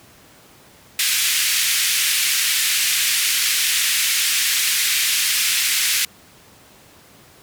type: band-pass noise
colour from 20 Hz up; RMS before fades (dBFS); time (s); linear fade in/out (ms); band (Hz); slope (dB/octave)
pink; -19; 0.99-6.05; 2; 2000 to 15000; 24
effects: pink hiss -48 dBFS RMS until 7.42 s + high-pass 80 Hz 12 dB/octave